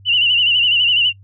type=tone with vibrato; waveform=sine; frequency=2881 Hz; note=F#7; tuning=47 cents flat; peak=-11 dBFS; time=0.05-1.13 s; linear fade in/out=50 ms; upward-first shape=sine; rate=12 Hz; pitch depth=82 cents each way; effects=noise-tail reverb RT60 0.1 s tail -26 dB re dry + added 98 Hz sine -41 dBFS peak until 1.23 s